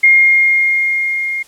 sine tone with level ramp, 2131 Hz, C7, 31 cents sharp, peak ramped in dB -4 to -17 dBFS, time 0.03-1.43 s, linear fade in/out 10 ms, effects white hiss -45 dBFS RMS until 1.47 s + low-pass 11000 Hz 12 dB/octave

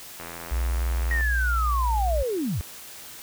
click train, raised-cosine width 0.5 ms, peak -22 dBFS, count 86, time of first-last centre 0.2-1.21 s, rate 84.2 Hz
sine tone with pitch glide, 60.1 to 58.73 Hz, B1 to A#1, -46 to +14 cents, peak -22 dBFS, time 0.51-2.23 s, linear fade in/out 10 ms, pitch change -40 cents, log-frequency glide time 1.28-2.02 s
sine linear sweep, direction down, 1900 to 62.9 Hz, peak -24 dBFS, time 1.11-2.61 s, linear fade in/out 0 ms
effects white hiss -42 dBFS RMS until 3.22 s

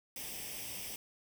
white noise with comb filter, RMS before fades -43 dBFS, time 0.16-0.96 s, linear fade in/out 2 ms, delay 0.36 ms, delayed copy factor +0.7, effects none

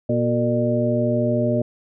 harmonic tone with a mistuned harmonic, 120 Hz, B2, 49 cents flat, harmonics 1 / 2 / 3 / 4 / 5, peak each -23 / -22 / -27 / -28 / -22 dBFS, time 0.09-1.62 s, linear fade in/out 5 ms, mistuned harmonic 4, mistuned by -100 cents, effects none

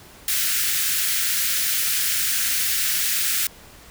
white high-pass noise, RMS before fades -22 dBFS, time 0.28-3.47 s, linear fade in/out 2 ms, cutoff 1400 Hz, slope 48 dB/octave, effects pink hiss -46 dBFS RMS until 3.9 s

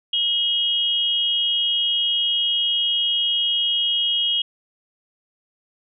sine tone pair together, 2900 / 3260 Hz, F#7 / G#7, -35 / -33 cents, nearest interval major second, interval 202 cents, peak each -22 / -20 dBFS, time 0.13-4.42 s, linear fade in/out 5 ms, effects none

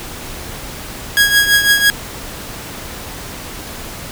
sawtooth tone with tremolo, 1649 Hz, G#6, 13 cents flat, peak -3 dBFS, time 1.17-1.9 s, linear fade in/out 0 ms, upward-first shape triangle, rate 6 Hz, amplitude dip 70%, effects pink hiss -29 dBFS RMS until 4.11 s

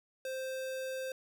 square tone, 523.3 Hz, C5, in tune, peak -37 dBFS, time 0.25-1.12 s, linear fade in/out 2 ms, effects none

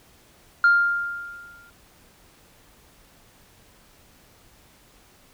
sine tone with exponential decay, 1400 Hz, F6, 4 cents sharp, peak -10 dBFS, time 0.64-1.7 s, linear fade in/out 2 ms, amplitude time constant 230 ms, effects tanh soft clip ceiling -10 dBFS + pink hiss -55 dBFS RMS until 5.33 s

